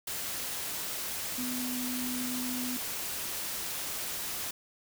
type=tone in noise; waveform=sine; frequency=250 Hz; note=B3; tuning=21 cents sharp; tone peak=-34 dBFS; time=1.38-2.77 s; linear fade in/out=5 ms; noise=white; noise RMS=-36 dBFS; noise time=0.07-4.51 s; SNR=-1 dB; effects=none